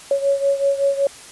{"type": "beating tone pair", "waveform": "sine", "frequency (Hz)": [554.4, 559.7], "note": ["C#5", "C#5"], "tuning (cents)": [0, 17], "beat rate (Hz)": 5.3, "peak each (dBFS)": [-17, -21], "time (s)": [0.11, 1.07], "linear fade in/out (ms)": 2, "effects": ["white hiss -40 dBFS RMS until 1.31 s", "resampled to 24000 Hz"]}